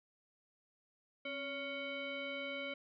sine tone with frequency modulation, 1396.9 Hz, F6, in tune, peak -39 dBFS, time 1.25-2.74 s, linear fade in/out 5 ms, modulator 833 Hz, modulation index 1.9, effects none

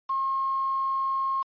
sine tone with quantisation, 1075 Hz, C6, 47 cents sharp, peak -24 dBFS, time 0.09-1.43 s, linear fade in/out 10 ms, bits 7, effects resampled to 11025 Hz

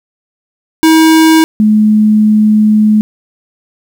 square / sine tone pair in turn, 320 / 213.6 Hz, D#4 / G#3, +49 / +49 cents, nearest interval perfect fifth, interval 700 cents, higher first, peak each -4 dBFS, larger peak neither, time 0.83-1.44 / 1.6-3.01 s, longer second, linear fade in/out 0 ms, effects 7-bit

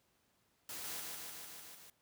white noise with echo, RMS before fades -45 dBFS, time 0.69-1 s, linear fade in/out 2 ms, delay 150 ms, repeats 6, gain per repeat -2 dB, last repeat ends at 1.9 s, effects pink hiss -75 dBFS RMS until 2.01 s + high-pass 80 Hz 12 dB/octave

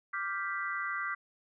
sine chord, G dominant seventh, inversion second, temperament equal, 1174.7 / 1396.9 / 1568 / 1975.5 Hz, D6 / F6 / G6 / B6, 0 / 0 / 0 / 0 cents, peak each -37 / -39 / -38 / -38 dBFS, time 0.13-1.15 s, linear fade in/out 10 ms, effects none

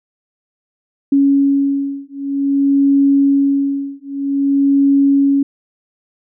sine beating tone pair, 277.8 / 278.32 Hz, C#4 / C#4, +4 / +7 cents, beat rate 0.52 Hz, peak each -14 dBFS, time 1.12-5.43 s, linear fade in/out 5 ms, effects none

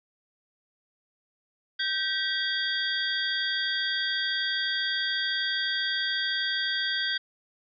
sine tone cluster, 1557 / 1928 / 3303 / 3616 / 4680 Hz, G6 / B6 / G#7 / A7 / D8, -12 / -42 / -10 / +47 / -7 cents, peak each -30 / -35 / -30 / -35 / -35 dBFS, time 1.79-7.18 s, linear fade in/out 10 ms, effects none

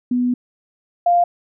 sine tone pair in turn, 246.9 / 698.3 Hz, B3 / F5, 0 / 0 cents, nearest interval octave + tritone, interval 1800 cents, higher second, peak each -15 / -11 dBFS, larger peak second, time 0.11-0.34 / 1.06-1.24 s, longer first, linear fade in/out 5 ms, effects none

